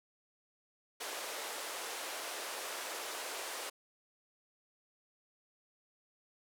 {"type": "band-pass noise", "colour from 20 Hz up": "pink", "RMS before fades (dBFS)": -42, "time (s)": [1, 3.7], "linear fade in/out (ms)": 10, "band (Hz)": [430, 13000], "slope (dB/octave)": 24, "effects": []}